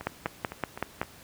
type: two click trains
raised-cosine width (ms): 0.5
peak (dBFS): -22 / -12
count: 5 / 6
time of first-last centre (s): 0.01-1.03 / 0.07-1.015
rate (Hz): 3.92 / 5.29
effects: pink hiss -51 dBFS RMS until 1.23 s + high-pass 60 Hz 12 dB/octave